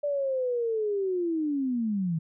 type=linear sweep; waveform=sine; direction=down; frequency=587.3 to 155.56 Hz; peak=-25 dBFS; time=0.03-2.19 s; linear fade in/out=10 ms; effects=none